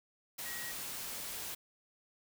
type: tone in noise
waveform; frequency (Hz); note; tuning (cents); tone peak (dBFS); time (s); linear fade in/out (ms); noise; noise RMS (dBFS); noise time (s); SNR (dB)
sine; 1900; A#6; +33; -44; 0.45-0.72; 10; white; -42; 0.38-1.55; -5
effects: none